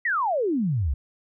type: exponential sweep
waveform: sine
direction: down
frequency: 2015 to 61 Hz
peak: -21 dBFS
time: 0.05-0.94 s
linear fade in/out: 5 ms
effects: none